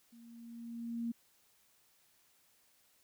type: tone with level ramp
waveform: sine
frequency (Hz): 233.1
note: A#3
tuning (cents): 0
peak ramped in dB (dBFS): -55 to -33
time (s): 0.12-1.12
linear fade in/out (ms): 10
effects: white hiss -70 dBFS RMS until 3.03 s